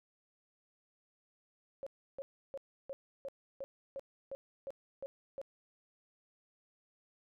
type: tone bursts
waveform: sine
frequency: 547 Hz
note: C#5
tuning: 23 cents flat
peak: -39 dBFS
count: 11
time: 1.83-5.415 s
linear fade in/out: 0 ms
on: 35 ms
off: 320 ms
effects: none